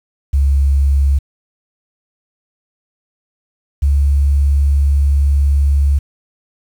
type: tone pair in turn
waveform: sine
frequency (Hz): 69.3 / 70.51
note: C#2 / C#2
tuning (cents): 0 / +30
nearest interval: unison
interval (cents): 30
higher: second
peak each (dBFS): -9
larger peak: neither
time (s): 0.33-1.19 / 3.82-5.99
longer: second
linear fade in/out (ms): 10
effects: 7-bit